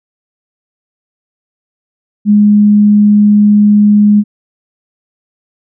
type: tone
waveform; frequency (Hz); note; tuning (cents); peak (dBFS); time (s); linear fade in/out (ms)
sine; 207.7; G#3; 0; -3; 2.25-4.24; 50
effects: none